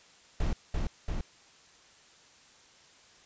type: noise with echo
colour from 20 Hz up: brown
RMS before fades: -28 dBFS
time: 0.4-0.53 s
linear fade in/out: 2 ms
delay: 340 ms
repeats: 2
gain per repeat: -2 dB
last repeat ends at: 1.21 s
effects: white hiss -58 dBFS RMS until 3.25 s + resampled to 16000 Hz